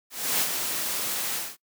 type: noise with ADSR envelope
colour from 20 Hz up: white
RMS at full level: -23 dBFS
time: 0.1-1.57 s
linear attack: 310 ms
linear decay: 51 ms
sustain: -6 dB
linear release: 220 ms
effects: noise-tail reverb RT60 0.1 s tail -22 dB re dry + high-pass 150 Hz 12 dB/octave